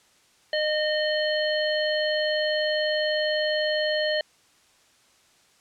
harmonic tone, 612 Hz, D#5, 29 cents flat, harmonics 1 / 3 / 5 / 7, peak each -24 / -29 / -31 / -32 dBFS, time 0.53-4.21 s, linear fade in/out 2 ms, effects white hiss -60 dBFS RMS until 5.6 s + low-pass 8000 Hz 12 dB/octave

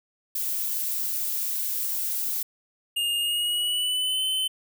violet noise, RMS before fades -28 dBFS, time 0.35-2.43 s, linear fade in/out 5 ms
square tone with pitch glide, 2832 to 3053 Hz, F7 to G7, +23 to -46 cents, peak -24 dBFS, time 2.96-4.48 s, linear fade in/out 10 ms, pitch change +131 cents, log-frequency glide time 3.18-4.23 s
effects none

